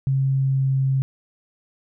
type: tone with pitch glide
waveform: sine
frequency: 134.9 to 134.05 Hz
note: C#3 to C3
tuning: -47 to +42 cents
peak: -17 dBFS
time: 0.07-1.02 s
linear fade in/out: 0 ms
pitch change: -11 cents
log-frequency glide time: 0.29-0.76 s
effects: none